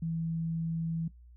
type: tone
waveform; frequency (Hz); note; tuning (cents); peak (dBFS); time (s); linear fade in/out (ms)
sine; 164.2; E3; -6; -30; 0.02-1.08; 5
effects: noise-tail reverb RT60 0.1 s tail -17 dB re dry + added 60 Hz sine -51 dBFS peak until 1.36 s